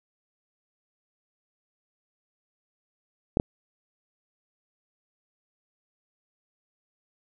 clicks, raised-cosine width 2 ms, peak -8 dBFS, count 2, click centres 3.371 / 3.399 s, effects none

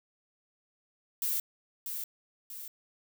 violet noise with echo, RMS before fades -31 dBFS, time 1.22-1.4 s, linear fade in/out 2 ms, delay 640 ms, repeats 2, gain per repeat -6 dB, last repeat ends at 2.68 s, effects none

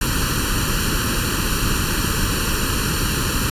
pink noise with comb filter, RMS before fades -20 dBFS, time 0.01-3.5 s, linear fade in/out 5 ms, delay 0.7 ms, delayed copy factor +0.9, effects resampled to 32000 Hz

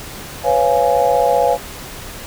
sine chord, C# dominant seventh, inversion third, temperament just, 498.9 / 554.4 / 693 / 831.5 Hz, B4 / C#5 / E#5 / G#5, +17 / 0 / -14 / +2 cents, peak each -17 dBFS, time 0.43-1.58 s, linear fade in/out 50 ms, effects pink hiss -32 dBFS RMS until 2.26 s

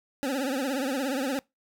25% pulse tone with vibrato, 268.6 Hz, C4, 46 cents sharp, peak -23 dBFS, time 0.23-1.39 s, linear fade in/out 0 ms, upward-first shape triangle, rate 17 Hz, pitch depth 150 cents each way, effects noise-tail reverb RT60 0.2 s tail -24 dB re dry

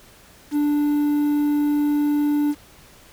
triangle tone with quantisation, 293.7 Hz, D4, in tune, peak -15 dBFS, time 0.51-2.55 s, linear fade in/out 50 ms, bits 7, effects pink hiss -49 dBFS RMS until 3.12 s

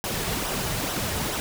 pink noise with flanger, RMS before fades -28 dBFS, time 0.04-1.4 s, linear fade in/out 0 ms, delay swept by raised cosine 0.43 to 4.03 ms, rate 2.3 Hz, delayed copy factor -0.5, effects none

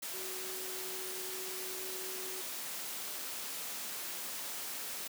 sine tone in noise, 373.9 Hz, F#4, 18 cents sharp, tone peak -46 dBFS, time 0.13-2.42 s, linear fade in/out 10 ms, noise white, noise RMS -41 dBFS, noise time 0.02-5.08 s, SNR -8 dB, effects high-pass 200 Hz 12 dB/octave

